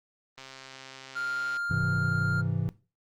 click train, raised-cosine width 0.2 ms, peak -27 dBFS, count 159, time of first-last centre 0.38-1.568 s, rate 133 Hz
triangle tone, 1400 Hz, F6, 4 cents sharp, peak -28 dBFS, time 1.15-2.42 s, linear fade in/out 20 ms
triangle chord, Ab augmented, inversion none, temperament equal with one note detuned, 103.83 / 133.18 / 164.81 Hz, Ab2 / C3 / E3, 0 / +31 / 0 cents, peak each -29 / -28 / -29 dBFS, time 1.71-2.69 s, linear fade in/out 0 ms
effects noise-tail reverb RT60 0.3 s tail -18 dB re dry + Opus 24 kbps

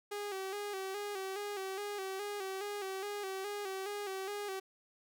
sawtooth tone with vibrato, 396.6 Hz, G4, 20 cents sharp, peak -34 dBFS, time 0.11-4.6 s, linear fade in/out 10 ms, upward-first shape square, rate 2.4 Hz, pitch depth 61 cents each way, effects none

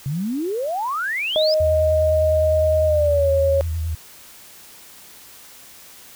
sine exponential sweep, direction up, 130.81 to 5240 Hz, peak -21 dBFS, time 0.06-1.54 s, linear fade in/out 0 ms
sine tone with pitch glide, 622.3 to 551.2 Hz, D#5 to C#5, 0 to -10 cents, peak -15 dBFS, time 1.36-3.61 s, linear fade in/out 0 ms, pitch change -210 cents, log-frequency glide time 2.85-3.3 s
sine tone with vibrato, 81 Hz, E2, 30 cents flat, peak -21 dBFS, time 1.6-3.95 s, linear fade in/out 5 ms, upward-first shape sine, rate 9.8 Hz, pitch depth 59 cents each way
effects white hiss -44 dBFS RMS until 6.15 s

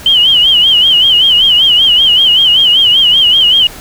sine tone with vibrato, 3043 Hz, F#7, 48 cents sharp, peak -4 dBFS, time 0.06-3.67 s, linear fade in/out 2 ms, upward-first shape sine, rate 5.2 Hz, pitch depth 110 cents each way, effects pink hiss -30 dBFS RMS until 3.8 s

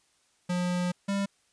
square tone pair in turn, 178.4 / 198.52 Hz, F3 / G3, +37 / +22 cents, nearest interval major second, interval 185 cents, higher second, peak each -27 dBFS, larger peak neither, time 0.49-0.92 / 1.08-1.26 s, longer first, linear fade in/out 10 ms, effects white hiss -68 dBFS RMS until 1.52 s + resampled to 22050 Hz

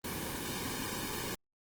pink noise with comb filter, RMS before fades -38 dBFS, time 0.04-1.35 s, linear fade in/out 5 ms, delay 1.5 ms, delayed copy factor -0.7, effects Opus 24 kbps

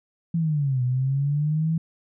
sine linear two-way sweep, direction down then up, 170 to 123.47 to 164.5 Hz, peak -20 dBFS, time 0.34-1.78 s, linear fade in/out 5 ms, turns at 0.83 s, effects none

